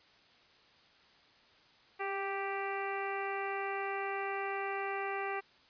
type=harmonic tone with a mistuned harmonic; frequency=392 Hz; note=G4; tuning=in tune; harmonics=1 / 2 / 3 / 4 / 5 / 6 / 7; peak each=-39 / -39 / -42 / -45 / -43 / -45 / -48 dBFS; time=1.99-5.41 s; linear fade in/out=20 ms; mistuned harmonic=1; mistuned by=+21 cents; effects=white hiss -63 dBFS RMS until 5.69 s + resampled to 11025 Hz